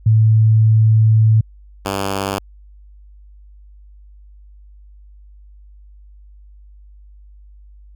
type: tone pair in turn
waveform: sine / 5% pulse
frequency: 110 / 98 Hz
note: A2 / G2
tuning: 0 / 0 cents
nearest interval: major second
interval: 200 cents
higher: first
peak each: -8 dBFS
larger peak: neither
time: 0.06-1.41 / 1.85-2.39 s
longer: first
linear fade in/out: 5 ms
effects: added 50 Hz sine -40 dBFS peak until 7.95 s